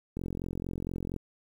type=click train; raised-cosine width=3 ms; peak=-22 dBFS; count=45; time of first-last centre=0.17-1.163 s; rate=44.3 Hz; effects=9-bit